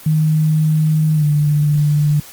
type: tone with pitch glide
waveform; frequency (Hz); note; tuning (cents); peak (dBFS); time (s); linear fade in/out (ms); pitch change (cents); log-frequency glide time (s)
sine; 155.56 to 148.28; D#3 to D3; 0 to +17; -11; 0.06-2.2; 5; -83; 1.15-1.25
effects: white hiss -38 dBFS RMS until 2.32 s + Opus 32 kbps